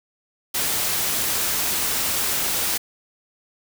white noise, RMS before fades -23 dBFS, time 0.54-2.78 s, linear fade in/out 10 ms, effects none

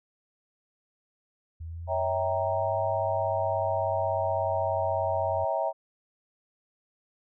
sine linear two-way sweep, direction up then down, 80.8 to 100.2 to 92.1 Hz, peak -35 dBFS, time 1.6-5.45 s, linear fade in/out 10 ms, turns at 2.77 s
sine chord, C# diminished seventh, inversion none, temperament equal with one note detuned, 554.4 / 650.9 / 784 / 932.3 Hz, C#5 / E5 / G5 / Bb5, 0 / -22 / 0 / 0 cents, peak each -32 / -28 / -32 / -32 dBFS, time 1.87-5.73 s, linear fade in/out 50 ms
effects none

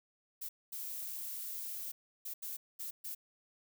violet noise bursts at uneven times, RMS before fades -42 dBFS, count 6, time 0.41-0.49 / 0.72-1.92 / 2.25-2.34 / 2.42-2.57 / 2.79-2.91 / 3.04-3.15 s, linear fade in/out 10 ms, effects none

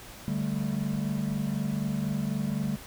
triangle chord, D suspended fourth, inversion none, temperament equal, 146.83 / 196 / 220 Hz, D3 / G3 / A3, 0 / 0 / 0 cents, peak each -30 / -29 / -30 dBFS, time 0.28-2.76 s, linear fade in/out 0 ms, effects pink hiss -46 dBFS RMS until 2.86 s

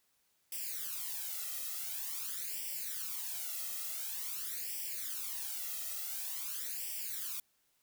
blue noise with flanger, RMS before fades -40 dBFS, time 0.52-7.4 s, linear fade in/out 2 ms, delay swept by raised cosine 0.37 to 1.57 ms, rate 0.47 Hz, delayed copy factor +1, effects white hiss -75 dBFS RMS until 7.82 s

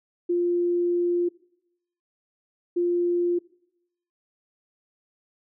sine tone pair in turn, 349.5 / 349.5 Hz, F4 / F4, +1 / +1 cents, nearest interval unison, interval 0 cents, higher neither, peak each -20 dBFS, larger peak neither, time 0.29-1.29 / 2.76-3.39 s, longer first, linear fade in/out 10 ms, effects noise-tail reverb RT60 0.8 s tail -22 dB re dry

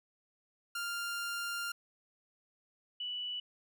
sawtooth / sine tone pair in turn, 1396.9 / 2960 Hz, F6 / F#7, 0 / 0 cents, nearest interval octave + minor second, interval 1300 cents, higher second, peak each -32 / -36 dBFS, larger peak first, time 0.75-1.72 / 3-3.4 s, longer first, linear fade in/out 5 ms, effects none

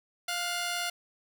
10% pulse tone pair together, 699.8 / 1459 Hz, F5 / F#6, +3 / -25 cents, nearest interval octave + minor second, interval 1272 cents, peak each -23 / -28 dBFS, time 0.28-0.9 s, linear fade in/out 5 ms, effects none

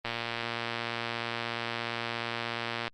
click train, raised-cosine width 0.3 ms, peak -16 dBFS, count 332, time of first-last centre 0.05-2.879 s, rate 117 Hz, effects Opus 24 kbps

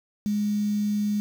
sine tone with quantisation, 207.7 Hz, G#3, in tune, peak -22 dBFS, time 0.26-1.2 s, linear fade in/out 0 ms, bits 7, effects none

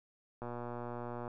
click train, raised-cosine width 1 ms, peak -28 dBFS, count 104, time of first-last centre 0.42-1.278 s, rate 120 Hz, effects none

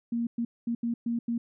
sine tone bursts at uneven times, 234.3 Hz, A#3, 9 cents sharp, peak -26 dBFS, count 6, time 0.12-0.27 / 0.38-0.45 / 0.67-0.75 / 0.83-0.94 / 1.06-1.19 / 1.28-1.38 s, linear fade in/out 5 ms, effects none

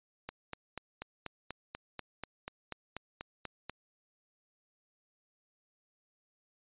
click train, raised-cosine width 0.3 ms, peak -23 dBFS, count 15, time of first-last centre 0.29-3.696 s, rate 4.11 Hz, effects resampled to 8000 Hz

